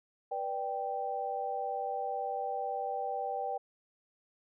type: chord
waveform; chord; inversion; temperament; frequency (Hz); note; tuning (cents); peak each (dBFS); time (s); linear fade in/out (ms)
sine; G major; first; just; 490 / 588 / 784; B4 / D5 / G5; -14 / +2 / 0; -39 / -40 / -34; 0.31-3.58; 10
effects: none